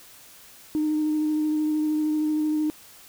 sine tone with vibrato, 306.2 Hz, D#4, 28 cents flat, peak -20 dBFS, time 0.75-2.7 s, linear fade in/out 0 ms, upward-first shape sine, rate 13 Hz, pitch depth 13 cents each way, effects tanh soft clip ceiling -17 dBFS + white hiss -49 dBFS RMS until 3.08 s

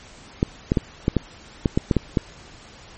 clicks, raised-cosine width 3 ms, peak -4 dBFS, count 10, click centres 0.429 / 0.719 / 0.772 / 1.081 / 1.167 / 1.658 / 1.775 / 1.912 / 1.967 / 2.172 s, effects pink hiss -45 dBFS RMS until 2.97 s + MP3 32 kbps

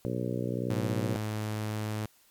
harmonic tone, 61.3 Hz, B1, 12 cents flat, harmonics 2 / 3 / 4 / 5 / 6 / 7 / 8 / 9, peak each -34 / -36 / -37 / -38 / -39 / -39 / -40 / -41 dBFS, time 0.05-1.16 s, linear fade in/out 0 ms
sawtooth tone, 107.3 Hz, A2, 43 cents flat, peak -27 dBFS, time 0.7-2.06 s, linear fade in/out 5 ms
effects white hiss -63 dBFS RMS until 2.3 s + MP3 96 kbps

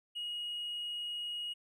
triangle tone, 2888 Hz, F#7, 43 cents flat, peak -34 dBFS, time 0.15-1.54 s, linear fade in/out 20 ms, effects tanh soft clip ceiling -32 dBFS

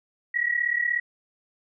sine tone pair together, 1901 / 1937.6 Hz, A#6 / B6, +33 / -34 cents, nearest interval unison, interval 33 cents, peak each -25 dBFS, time 0.34-1 s, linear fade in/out 10 ms, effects none

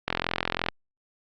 click train, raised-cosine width 0.3 ms, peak -8 dBFS, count 27, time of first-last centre 0.08-0.686 s, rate 42.9 Hz, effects low-pass 5000 Hz 12 dB/octave + Opus 48 kbps

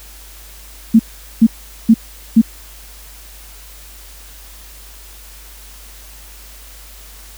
sine tone bursts, 224.8 Hz, A3, 37 cents sharp, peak -3 dBFS, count 4, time 0.94-2.416 s, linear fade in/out 10 ms, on 54 ms, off 420 ms, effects added 50 Hz sine -38 dBFS peak until 7.37 s + white hiss -40 dBFS RMS until 7.37 s

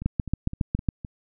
two click trains, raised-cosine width 5 ms, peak -21 / -10 dBFS, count 5 / 7, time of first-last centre 0.02-1.048 / 0.06-0.888 s, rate 3.89 / 7.25 Hz, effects none

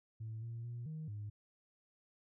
sine tone with pitch steps, 110.9 / 115.9 / 119.3 / 156.7 / 104.3 Hz, A2 / A#2 / A#2 / D#3 / G#2, +14 / -10 / +41 / +13 / +8 cents, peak -40 dBFS, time 0.2-1.3 s, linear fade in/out 10 ms, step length 220 ms, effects tanh soft clip ceiling -38 dBFS

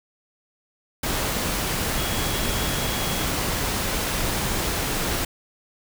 sine tone in noise, 3322 Hz, G#7, in tune, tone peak -35 dBFS, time 1.97-3.26 s, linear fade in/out 5 ms, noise pink, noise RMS -25 dBFS, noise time 1.03-5.25 s, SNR -13 dB, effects none

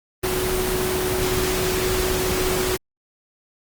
sine tone in noise, 370 Hz, F#4, in tune, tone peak -23 dBFS, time 0.23-2.77 s, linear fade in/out 10 ms, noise pink, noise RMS -24 dBFS, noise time 0.23-2.77 s, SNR -2 dB, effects Opus 24 kbps

